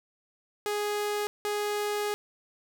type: tone bursts at uneven times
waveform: sawtooth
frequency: 415.3 Hz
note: G#4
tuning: in tune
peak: -24 dBFS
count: 2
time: 0.66-1.27 / 1.45-2.14 s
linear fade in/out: 0 ms
effects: none